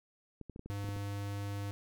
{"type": "clicks", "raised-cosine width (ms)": 3, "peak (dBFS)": -32, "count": 9, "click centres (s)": [0.413, 0.497, 0.561, 0.594, 0.66, 0.702, 0.844, 0.889, 0.964]}
{"type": "tone", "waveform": "square", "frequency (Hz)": 100.9, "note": "G#2", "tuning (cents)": -49, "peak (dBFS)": -37, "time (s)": [0.7, 1.71], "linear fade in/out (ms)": 0}
{"effects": []}